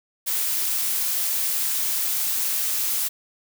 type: noise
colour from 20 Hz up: blue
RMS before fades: -24 dBFS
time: 0.26-3.09 s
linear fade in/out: 20 ms
effects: none